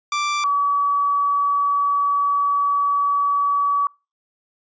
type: tone pair in turn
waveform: sawtooth / sine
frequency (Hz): 1174.7 / 1140.6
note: D6 / C#6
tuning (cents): 0 / +49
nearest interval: minor second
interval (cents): 51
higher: first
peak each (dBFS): -16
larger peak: neither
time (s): 0.12-0.44 / 0.44-3.87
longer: second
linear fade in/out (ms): 2
effects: noise-tail reverb RT60 0.3 s tail -26 dB re dry + resampled to 16000 Hz